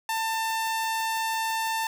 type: tone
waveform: sawtooth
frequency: 894 Hz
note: A5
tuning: 27 cents sharp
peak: -22 dBFS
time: 0.09-1.87 s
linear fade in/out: 2 ms
effects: none